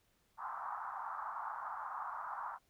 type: band-pass noise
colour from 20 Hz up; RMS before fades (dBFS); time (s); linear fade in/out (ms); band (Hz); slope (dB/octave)
white; -43; 0.37-2.59; 50; 800 to 1300; 48
effects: pink hiss -75 dBFS RMS until 2.69 s